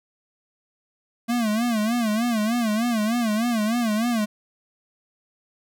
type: tone with vibrato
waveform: square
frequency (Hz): 225.9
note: A3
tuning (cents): +46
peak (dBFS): -21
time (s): 1.28-4.26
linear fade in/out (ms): 20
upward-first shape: sine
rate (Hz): 3.3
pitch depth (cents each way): 130
effects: none